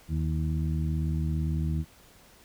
harmonic tone with a mistuned harmonic, 77.78 Hz, D#2, in tune, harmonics 1 / 2 / 3 / 4, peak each -28 / -29 / -38 / -40 dBFS, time 0.08-1.85 s, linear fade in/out 50 ms, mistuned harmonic 4, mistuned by +51 cents, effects pink hiss -56 dBFS RMS until 2.44 s

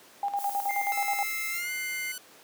sine tone with tremolo, 805 Hz, G5, 46 cents sharp, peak -25 dBFS, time 0.23-1.23 s, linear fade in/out 2 ms, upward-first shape square, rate 9.4 Hz, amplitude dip 70%
violet noise, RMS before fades -38 dBFS, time 0.36-1.63 s, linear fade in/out 50 ms
triangle tone, 2100 Hz, C7, 6 cents sharp, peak -30 dBFS, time 0.69-2.12 s, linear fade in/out 5 ms
5% pulse tone with pitch glide, 1315 to 1493.2 Hz, E6 to F#6, -5 to +15 cents, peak -25 dBFS, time 0.92-2.18 s, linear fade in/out 2 ms, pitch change +220 cents, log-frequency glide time 1.5-1.71 s
effects pink hiss -53 dBFS RMS until 2.43 s + high-pass 300 Hz 12 dB/octave

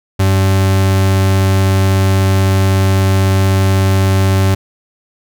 40% pulse tone, 96.2 Hz, G2, 32 cents flat, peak -8 dBFS, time 0.19-4.55 s, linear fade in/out 10 ms, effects none

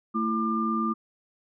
sine tone cluster, 223 / 331.8 / 1197 Hz, A3 / E4 / D6, +23 / +11 / +33 cents, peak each -27 / -32 / -27 dBFS, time 0.14-0.94 s, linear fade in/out 20 ms, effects none

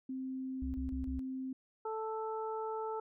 sine tone, 261.6 Hz, C4, in tune, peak -37 dBFS, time 0.09-1.53 s, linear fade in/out 5 ms
sine tone bursts, 67.3 Hz, C2, 49 cents sharp, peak -37 dBFS, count 4, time 0.62-1.193 s, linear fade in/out 0 ms, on 120 ms, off 31 ms
harmonic tone, 440 Hz, A4, in tune, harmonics 1 / 2 / 3, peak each -38 / -40 / -45 dBFS, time 1.85-3 s, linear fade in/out 5 ms
effects none

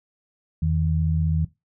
sine tone pair together, 83.17 / 158.7 Hz, E2 / D#3, +16 / +35 cents, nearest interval major seventh, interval 1119 cents, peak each -22 dBFS, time 0.62-1.45 s, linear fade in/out 5 ms, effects noise-tail reverb RT60 0.2 s tail -17 dB re dry

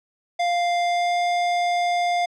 square tone with pitch glide, 698.5 to 703 Hz, F5 to F5, 0 to +11 cents, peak -20 dBFS, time 0.39-2.26 s, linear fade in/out 10 ms, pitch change +11 cents, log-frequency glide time 0.8-1.18 s, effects low-pass 5000 Hz 12 dB/octave

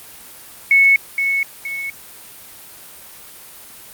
sine tone with echo, 2204 Hz, C#7, 11 cents flat, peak -8 dBFS, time 0.71-0.96 s, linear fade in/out 2 ms, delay 470 ms, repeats 2, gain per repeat -7 dB, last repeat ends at 1.9 s, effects white hiss -39 dBFS RMS until 3.93 s + Opus 32 kbps

